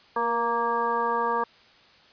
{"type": "harmonic tone with a mistuned harmonic", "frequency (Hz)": 233.1, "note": "A#3", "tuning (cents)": 0, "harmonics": [1, 2, 3, 4, 5, 7], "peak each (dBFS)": [-38, -29, -36, -26, -28, -35], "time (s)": [0.16, 1.44], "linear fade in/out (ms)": 5, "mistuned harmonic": 2, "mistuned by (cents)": 23, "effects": ["white hiss -55 dBFS RMS until 2.12 s", "resampled to 11025 Hz"]}